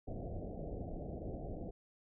pink low-pass noise, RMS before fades -43 dBFS, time 0.07-1.71 s, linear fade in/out 10 ms, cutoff 740 Hz, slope 96 dB/octave, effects none

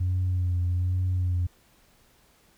sine tone with vibrato, 90.1 Hz, F#2, 45 cents flat, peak -21 dBFS, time 0-1.47 s, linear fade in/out 10 ms, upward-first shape sine, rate 1.2 Hz, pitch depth 33 cents each way, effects tanh soft clip ceiling -20 dBFS + pink hiss -61 dBFS RMS until 2.57 s

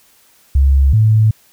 sine tone pair in turn, 68.4 / 109.14 Hz, C#2 / A2, -23 / -14 cents, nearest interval minor sixth, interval 809 cents, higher second, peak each -7 dBFS, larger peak neither, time 0.55-0.93 / 0.93-1.31 s, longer neither, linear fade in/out 5 ms, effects white hiss -51 dBFS RMS until 1.52 s

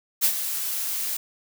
blue noise with ADSR envelope, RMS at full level -18 dBFS, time 0.21-1.17 s, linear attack 33 ms, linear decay 75 ms, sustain -10 dB, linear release 5 ms, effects none

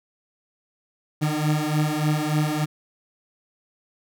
30% pulse beating tone pair, 150.3 / 153.7 Hz, D3 / D#3, +40 / -21 cents, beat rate 3.4 Hz, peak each -21 dBFS, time 1.21-2.66 s, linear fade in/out 20 ms, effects none

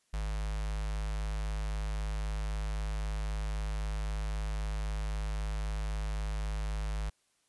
square tone with notch filter, 51.91 Hz, G#1, in tune, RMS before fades -34 dBFS, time 0.13-7.1 s, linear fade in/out 10 ms, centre 300 Hz, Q 0.71, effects white hiss -73 dBFS RMS until 7.48 s + resampled to 24000 Hz

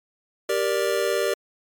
square chord, G minor, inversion none, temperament just, 392 / 470.4 / 588 Hz, G4 / Bb4 / D5, 0 / +16 / +2 cents, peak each -26 dBFS, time 0.49-1.34 s, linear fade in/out 5 ms, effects MP3 96 kbps

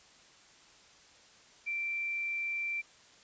sine tone, 2349 Hz, D7, in tune, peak -32 dBFS, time 1.66-2.82 s, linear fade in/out 20 ms, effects white hiss -59 dBFS RMS until 3.23 s + resampled to 16000 Hz

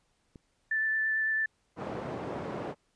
click, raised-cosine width 3 ms, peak -35 dBFS, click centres 0.358 s
sine tone with vibrato, 1760 Hz, A6, in tune, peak -26 dBFS, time 0.71-1.46 s, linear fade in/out 5 ms, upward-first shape triangle, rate 9 Hz, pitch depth 12 cents each way
white band-pass noise, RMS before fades -37 dBFS, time 1.76-2.75 s, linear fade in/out 50 ms, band 110 to 620 Hz, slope 12 dB/octave
effects pink hiss -73 dBFS RMS until 2.95 s + resampled to 22050 Hz

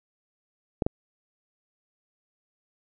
clicks, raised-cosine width 2 ms, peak -10 dBFS, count 2, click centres 0.822 / 0.865 s, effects none

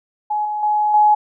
sine tone with level steps, 843 Hz, G#5, 26 cents sharp, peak -17 / -20 / -14 / -9 dBFS, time 0.3-1.15 s, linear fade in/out 10 ms, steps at 0.45 / 0.63 / 0.94 s, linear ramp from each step 2 ms, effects none

